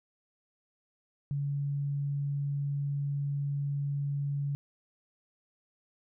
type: tone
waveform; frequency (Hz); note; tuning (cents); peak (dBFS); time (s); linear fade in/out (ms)
sine; 141.9; C#3; +41; -29; 1.31-4.55; 0
effects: none